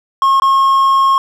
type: tone with dropouts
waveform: triangle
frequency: 1082 Hz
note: C#6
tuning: 42 cents flat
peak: -6 dBFS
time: 0.22-1.18 s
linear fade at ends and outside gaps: 1 ms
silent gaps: 0.399-0.42 s
effects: none